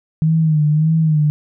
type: tone with vibrato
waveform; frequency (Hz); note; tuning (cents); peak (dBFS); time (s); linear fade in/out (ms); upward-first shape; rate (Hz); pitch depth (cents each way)
sine; 155.56; D#3; 0; -11; 0.22-1.3; 0; sine; 1.7; 67
effects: none